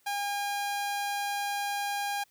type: tone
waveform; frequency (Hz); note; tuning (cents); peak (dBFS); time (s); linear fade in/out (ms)
sawtooth; 810; G#5; -43; -26; 0.06-2.24; 10
effects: white hiss -67 dBFS RMS until 2.3 s